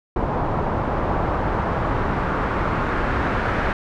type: noise with low-pass filter sweep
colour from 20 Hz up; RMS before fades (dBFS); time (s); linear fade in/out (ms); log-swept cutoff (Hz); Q
pink; -22; 0.16-3.73; 2; 890 to 1600; 1.6
effects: none